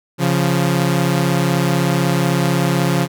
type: tone pair together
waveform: sawtooth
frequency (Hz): 138.59 / 174.61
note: C#3 / F3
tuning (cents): 0 / 0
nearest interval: major third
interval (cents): 400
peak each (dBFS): -13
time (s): 0.18-3.08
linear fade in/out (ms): 50
effects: none